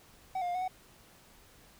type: tone with pitch steps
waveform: triangle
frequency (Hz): 756 / 710 / 705 / 735 / 745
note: F#5 / F5 / F5 / F#5 / F#5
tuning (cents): +37 / +28 / +16 / -12 / +12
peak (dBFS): -29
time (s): 0.35-0.68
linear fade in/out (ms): 5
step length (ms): 66
effects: pink hiss -59 dBFS RMS until 1.79 s